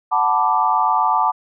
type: chord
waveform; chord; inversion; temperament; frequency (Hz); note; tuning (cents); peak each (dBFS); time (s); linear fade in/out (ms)
sine; B minor seventh; second; equal; 740 / 880 / 987.8 / 1174.7; F#5 / A5 / B5 / D6; 0 / 0 / 0 / 0; -21 / -18 / -21 / -19; 0.11-1.32; 20
effects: none